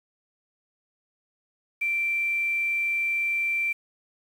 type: tone with quantisation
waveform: sine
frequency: 2349 Hz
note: D7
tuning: in tune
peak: -23 dBFS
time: 1.81-3.73 s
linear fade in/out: 10 ms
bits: 8
effects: none